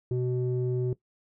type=tone with low-pass filter; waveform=square; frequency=125 Hz; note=B2; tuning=21 cents sharp; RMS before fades=-28 dBFS; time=0.11-0.93 s; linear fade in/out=2 ms; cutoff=330 Hz; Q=5.1; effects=noise-tail reverb RT60 0.1 s tail -18 dB re dry